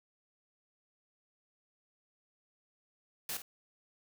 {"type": "noise with echo", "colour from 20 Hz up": "white", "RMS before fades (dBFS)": -38, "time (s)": [3.29, 3.37], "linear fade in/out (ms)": 2, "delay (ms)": 50, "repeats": 1, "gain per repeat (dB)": -10, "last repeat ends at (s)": 3.42, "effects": []}